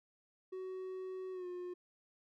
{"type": "tone with pitch glide", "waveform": "triangle", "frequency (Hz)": [374.2, 357.9], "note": ["F#4", "F4"], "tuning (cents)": [20, 42], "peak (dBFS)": -39, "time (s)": [0.52, 1.74], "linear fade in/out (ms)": 10, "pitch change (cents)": -78, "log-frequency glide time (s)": [1.32, 1.47], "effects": []}